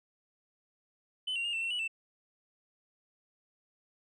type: tone with pitch steps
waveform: sine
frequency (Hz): 3026 / 2755 / 2832 / 2683 / 2714 / 2941 / 2669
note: F#7 / F7 / F7 / E7 / E7 / F#7 / E7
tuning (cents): +38 / -24 / +23 / +30 / +50 / -11 / +21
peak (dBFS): -29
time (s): 1.27-1.879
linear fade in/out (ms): 10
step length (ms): 87
effects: tanh soft clip ceiling -30 dBFS